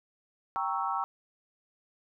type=chord; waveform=sine; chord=G diminished seventh; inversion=none; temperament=equal; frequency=784 / 932.3 / 1108.7 / 1318.5 Hz; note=G5 / Bb5 / Db6 / Fb6; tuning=0 / 0 / 0 / 0 cents; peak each=-34 dBFS; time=0.56-1.04 s; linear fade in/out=0 ms; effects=none